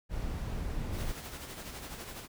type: noise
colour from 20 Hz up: brown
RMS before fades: -35 dBFS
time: 0.09-1.15 s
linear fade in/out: 50 ms
type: noise with tremolo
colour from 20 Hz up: pink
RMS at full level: -42 dBFS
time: 0.91-2.28 s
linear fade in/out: 50 ms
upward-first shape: sine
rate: 12 Hz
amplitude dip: 45%
effects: none